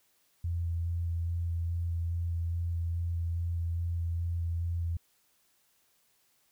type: tone with vibrato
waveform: sine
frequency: 84.8 Hz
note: E2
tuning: 50 cents sharp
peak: -29 dBFS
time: 0.44-4.97 s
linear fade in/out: 5 ms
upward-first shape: square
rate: 2.4 Hz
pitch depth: 11 cents each way
effects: white hiss -70 dBFS RMS until 6.51 s